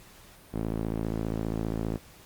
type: tone with band-pass filter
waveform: sawtooth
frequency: 55 Hz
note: A1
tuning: in tune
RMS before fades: -31 dBFS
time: 0.53-1.98 s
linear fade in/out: 20 ms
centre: 280 Hz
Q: 0.91
effects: pink hiss -53 dBFS RMS until 2.25 s + Opus 48 kbps

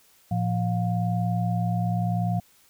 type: tone cluster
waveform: sine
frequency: 113.6 / 174.3 / 709 Hz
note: A#2 / F3 / F5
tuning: -44 / -3 / +26 cents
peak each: -25 / -26 / -31 dBFS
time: 0.31-2.4 s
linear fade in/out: 5 ms
effects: white hiss -59 dBFS RMS until 2.69 s

